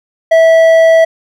sine tone with hard clipping, 653 Hz, E5, 17 cents flat, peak -5 dBFS, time 0.31-1.05 s, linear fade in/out 10 ms, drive 6 dB, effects none

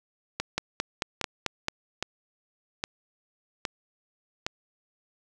two click trains, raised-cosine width 0.2 ms, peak -11 / -9 dBFS, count 6 / 6, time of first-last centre 0.4-4.465 / 0.58-1.684 s, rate 1.23 / 4.53 Hz, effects none

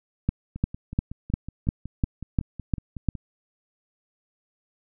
two click trains, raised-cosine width 5 ms, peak -9 / -22 dBFS, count 9 / 15, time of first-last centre 0.29-3.087 / 0.56-3.153 s, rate 2.86 / 5.4 Hz, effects none

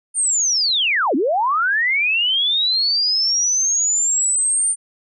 sine linear two-way sweep, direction down then up, 9050 to 240 to 9050 Hz, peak -15 dBFS, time 0.14-4.76 s, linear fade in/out 50 ms, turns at 1.15 s, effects none

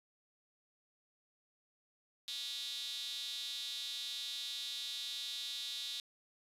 square tone with high-pass filter, 129.5 Hz, C3, 17 cents flat, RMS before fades -42 dBFS, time 2.28-6 s, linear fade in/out 0 ms, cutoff 3700 Hz, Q 6.9, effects resampled to 32000 Hz

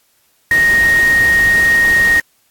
sine tone in noise, 1864.7 Hz, A#6, in tune, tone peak -8 dBFS, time 0.51-2.2 s, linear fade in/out 2 ms, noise pink, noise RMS -24 dBFS, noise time 0.51-2.2 s, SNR +13 dB, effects white hiss -57 dBFS RMS until 2.5 s + AAC 64 kbps

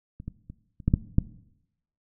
clicks, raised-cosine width 5 ms, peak -27 / -21 / -27 / -30 / -9 / -6 / -6 dBFS, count 7, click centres 0.201 / 0.28 / 0.5 / 0.802 / 0.88 / 0.939 / 1.184 s, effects noise-tail reverb RT60 0.8 s tail -18 dB re dry

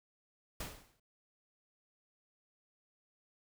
pink noise with exponential decay, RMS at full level -39 dBFS, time 0.6-1 s, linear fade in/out 5 ms, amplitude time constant 86 ms, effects none

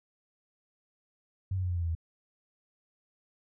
sine tone with pitch steps, 95.2 / 92.81 / 90.48 / 88.21 / 86 / 83.84 / 81.74 Hz, F#2 / F#2 / F#2 / F2 / F2 / E2 / E2, +50 / +6 / -38 / +18 / -26 / +30 / -14 cents, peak -28 dBFS, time 1.51-1.951 s, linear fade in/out 5 ms, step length 63 ms, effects none

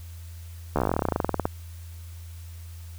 slowing click train, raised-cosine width 1 ms, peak -9 dBFS, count 24, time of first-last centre 0.76-1.455 s, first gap 13 ms, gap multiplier 1.07, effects added 84 Hz sine -38 dBFS peak until 2.98 s + white hiss -53 dBFS RMS until 2.98 s

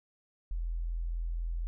sine tone, 42.01 Hz, E1, 34 cents sharp, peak -31 dBFS, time 0.51-1.67 s, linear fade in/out 0 ms, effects none

